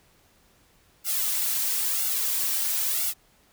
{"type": "noise with flanger", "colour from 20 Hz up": "blue", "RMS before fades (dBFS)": -26, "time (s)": [1.04, 3.14], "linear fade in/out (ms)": 50, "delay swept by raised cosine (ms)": [1.4, 3.8], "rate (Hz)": 1, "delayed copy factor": 0.85, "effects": ["pink hiss -61 dBFS RMS until 3.52 s"]}